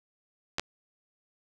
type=clicks; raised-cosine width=0.2 ms; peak=-12 dBFS; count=2; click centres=0.584 / 0.596 s; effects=none